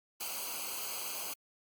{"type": "noise with comb filter", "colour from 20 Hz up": "white", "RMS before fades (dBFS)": -39, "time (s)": [0.2, 1.34], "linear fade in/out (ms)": 10, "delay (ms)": 0.55, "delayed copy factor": -0.8, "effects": ["Opus 48 kbps"]}